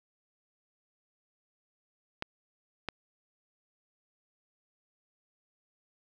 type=clicks; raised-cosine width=0.3 ms; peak=-17 dBFS; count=2; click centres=2.224 / 2.887 s; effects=none